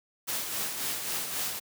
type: noise with tremolo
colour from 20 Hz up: white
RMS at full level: -31 dBFS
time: 0.27-1.6 s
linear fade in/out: 20 ms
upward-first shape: sine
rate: 3.7 Hz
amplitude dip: 45%
effects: high-pass 100 Hz 12 dB/octave